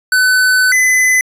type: tone pair in turn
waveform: square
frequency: 1508 / 2018 Hz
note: F#6 / B6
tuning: +32 / +37 cents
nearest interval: perfect fourth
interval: 505 cents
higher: second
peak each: -9 dBFS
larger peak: neither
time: 0.12-0.72 / 0.72-1.21 s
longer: first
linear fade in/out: 2 ms
effects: resampled to 32000 Hz